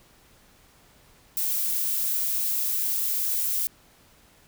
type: noise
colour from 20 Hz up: violet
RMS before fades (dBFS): -26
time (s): 1.37-3.67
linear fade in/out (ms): 0
effects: pink hiss -57 dBFS RMS until 4.47 s